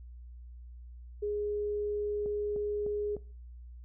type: tone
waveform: sine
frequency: 415 Hz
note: G#4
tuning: 1 cent flat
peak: -30 dBFS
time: 1.22-3.16 s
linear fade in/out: 10 ms
type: click train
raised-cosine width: 2 ms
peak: -30 dBFS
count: 4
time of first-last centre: 2.26-3.166 s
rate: 3.31 Hz
effects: noise-tail reverb RT60 0.4 s tail -19 dB re dry + added 60 Hz sine -45 dBFS peak until 3.84 s